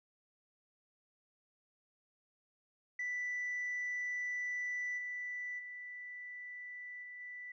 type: tone with level steps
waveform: sine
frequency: 1977 Hz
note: B6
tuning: 1 cent sharp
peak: -34 / -38 / -44 / -46 / -44 dBFS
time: 2.99-7.52 s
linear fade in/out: 5 ms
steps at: 4.97 / 5.58 / 7.02 / 7.19 s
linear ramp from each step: 20 ms
effects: tanh soft clip ceiling -33 dBFS